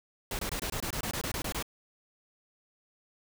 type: noise bursts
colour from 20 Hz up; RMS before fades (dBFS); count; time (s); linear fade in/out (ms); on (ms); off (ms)
pink; -34; 13; 0.31-1.626; 2; 80; 23
effects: none